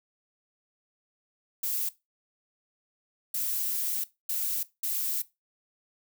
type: noise bursts at uneven times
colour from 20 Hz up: violet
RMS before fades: -30 dBFS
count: 4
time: 1.63-1.89 / 3.34-4.04 / 4.29-4.63 / 4.83-5.22 s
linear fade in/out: 5 ms
effects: noise-tail reverb RT60 0.2 s tail -17 dB re dry